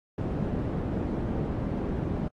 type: low-pass noise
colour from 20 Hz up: white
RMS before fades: -30 dBFS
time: 0.18-2.28 s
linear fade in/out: 2 ms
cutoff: 280 Hz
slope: 12 dB/octave
effects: AAC 32 kbps